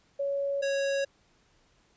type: tone pair in turn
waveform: sine / square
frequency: 559 / 552.9 Hz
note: C#5 / C#5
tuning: +14 / -5 cents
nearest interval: unison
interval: 19 cents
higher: first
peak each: -27 dBFS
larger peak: neither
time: 0.19-0.62 / 0.62-1.05 s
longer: neither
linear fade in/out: 10 ms
effects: pink hiss -66 dBFS RMS until 1.96 s + resampled to 16000 Hz